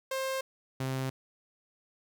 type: tone pair in turn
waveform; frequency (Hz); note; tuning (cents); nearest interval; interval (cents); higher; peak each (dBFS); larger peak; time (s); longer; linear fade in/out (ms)
sawtooth; 530 / 131.89; C5 / C3; +22 / +14; 2 octaves; 2408; first; -27; neither; 0.11-0.41 / 0.8-1.1; neither; 5
effects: none